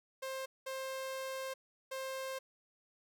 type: tone bursts at uneven times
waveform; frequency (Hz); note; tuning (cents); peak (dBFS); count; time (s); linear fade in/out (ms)
sawtooth; 529; C5; +19; -35; 3; 0.22-0.46 / 0.66-1.54 / 1.91-2.39; 10
effects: none